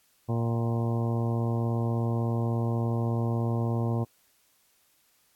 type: harmonic tone with a mistuned harmonic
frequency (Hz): 116.54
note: A#2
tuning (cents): 0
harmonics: 1 / 2 / 3 / 4 / 5 / 6 / 7 / 8 / 9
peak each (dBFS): -26 / -32 / -36 / -38 / -40 / -42 / -43 / -44 / -45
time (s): 0.28-4.05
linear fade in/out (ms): 20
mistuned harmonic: 7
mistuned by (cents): -44
effects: white hiss -66 dBFS RMS until 5.35 s + AAC 64 kbps